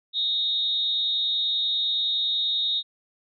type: tone with amplitude modulation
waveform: sine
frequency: 3729 Hz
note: A#7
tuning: in tune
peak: -19 dBFS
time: 0.13-2.83 s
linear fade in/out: 50 ms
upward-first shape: sine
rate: 288 Hz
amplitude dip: 65%
effects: none